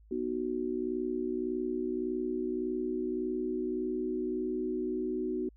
sine chord, B major, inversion none, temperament just, 246.9 / 308.7 / 370.4 Hz, B3 / D#4 / F#4, 0 / -14 / +2 cents, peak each -36 / -36 / -33 dBFS, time 0.11-5.49 s, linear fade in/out 5 ms, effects added 53 Hz sine -55 dBFS peak until 5.56 s

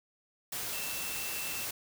sine tone in noise, 2676 Hz, E7, 25 cents sharp, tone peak -42 dBFS, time 0.73-1.65 s, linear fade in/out 5 ms, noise white, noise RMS -37 dBFS, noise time 0.52-1.71 s, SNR -8 dB, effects none

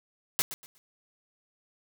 white noise with echo, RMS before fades -26 dBFS, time 0.39-0.42 s, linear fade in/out 0 ms, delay 120 ms, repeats 3, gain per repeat -12 dB, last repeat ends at 0.78 s, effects none

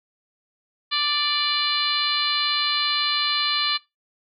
harmonic tone, 587.3 Hz, D5, in tune, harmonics 2 / 3 / 4 / 5 / 6 / 7 / 8, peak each -28 / -32 / -31 / -28 / -27 / -25 / -35 dBFS, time 0.91-3.78 s, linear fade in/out 20 ms, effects noise-tail reverb RT60 0.2 s tail -20 dB re dry

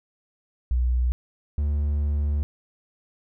sine / triangle tone pair in turn, 61.5 / 73.14 Hz, B1 / D2, -7 / -7 cents, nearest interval minor third, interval 300 cents, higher second, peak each -19 dBFS, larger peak neither, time 0.71-1.12 / 1.58-2.43 s, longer second, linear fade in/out 0 ms, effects none

